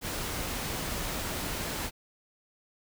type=noise; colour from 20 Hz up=pink; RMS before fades=-34 dBFS; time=0.01-1.91 s; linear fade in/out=50 ms; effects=none